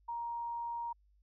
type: tone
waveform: sine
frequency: 939 Hz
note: A#5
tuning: 12 cents sharp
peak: -36 dBFS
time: 0.08-0.93 s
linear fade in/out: 10 ms
effects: added 50 Hz sine -65 dBFS peak until 1.22 s